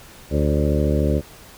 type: harmonic tone with a mistuned harmonic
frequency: 73.8 Hz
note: D2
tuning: 9 cents sharp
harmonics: 1 / 2 / 3 / 4 / 5 / 6 / 7 / 8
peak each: -20 / -23 / -25 / -26 / -27 / -28 / -28 / -29 dBFS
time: 0.3-1.22 s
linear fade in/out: 50 ms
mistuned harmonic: 7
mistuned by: +38 cents
effects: pink hiss -44 dBFS RMS until 1.57 s